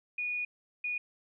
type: tone bursts at uneven times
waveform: sine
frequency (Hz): 2457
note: D#7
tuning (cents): -22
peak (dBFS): -31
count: 2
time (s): 0.18-0.45 / 0.84-0.98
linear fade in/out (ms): 5
effects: none